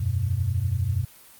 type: chord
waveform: sine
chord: E suspended second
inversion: none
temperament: equal with one note detuned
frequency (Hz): 82.41 / 94.61 / 123.47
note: E2 / F#2 / B2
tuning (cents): 0 / +39 / 0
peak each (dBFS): -30 / -24 / -27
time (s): 0-1.05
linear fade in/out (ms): 10
effects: white hiss -50 dBFS RMS until 1.39 s + Opus 32 kbps